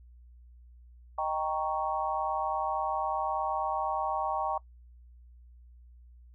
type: chord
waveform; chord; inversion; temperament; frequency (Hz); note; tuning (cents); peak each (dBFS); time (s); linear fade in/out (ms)
sine; Eb dominant seventh; none; equal; 622.3 / 784 / 932.3 / 1108.7; Eb5 / G5 / Bb5 / Db6; 0 / 0 / 0 / 0; -36 / -32 / -34 / -34; 1.18-4.58; 5
effects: noise-tail reverb RT60 0.1 s tail -22 dB re dry + added 60 Hz sine -51 dBFS peak until 6.34 s